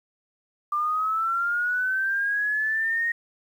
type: linear sweep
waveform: sine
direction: up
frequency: 1184 to 1872 Hz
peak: -22 dBFS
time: 0.72-3.12 s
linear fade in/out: 5 ms
effects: 9-bit